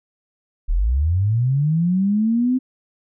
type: linear sweep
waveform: sine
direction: up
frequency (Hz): 33.91 to 260.6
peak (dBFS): -15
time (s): 0.68-2.59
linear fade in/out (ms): 20
effects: none